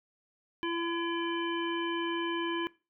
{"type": "harmonic tone", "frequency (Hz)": 337.8, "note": "E4", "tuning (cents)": 42, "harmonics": [1, 3, 5, 7, 9], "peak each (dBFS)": [-32, -37, -39, -42, -40], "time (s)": [0.63, 2.67], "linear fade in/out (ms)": 0, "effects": ["noise-tail reverb RT60 0.3 s tail -21 dB re dry"]}